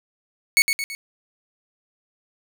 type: tone with echo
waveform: sawtooth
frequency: 2217 Hz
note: C#7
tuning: in tune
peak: -9 dBFS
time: 0.57-0.62 s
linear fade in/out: 0 ms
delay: 110 ms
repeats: 3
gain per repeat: -6 dB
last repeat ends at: 0.95 s
effects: none